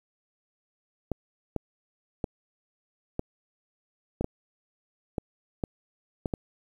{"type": "clicks", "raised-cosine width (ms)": 2, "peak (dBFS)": -15, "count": 10, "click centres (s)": [1.117, 1.563, 2.242, 3.194, 4.21, 4.244, 5.182, 5.638, 6.258, 6.338], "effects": ["9-bit"]}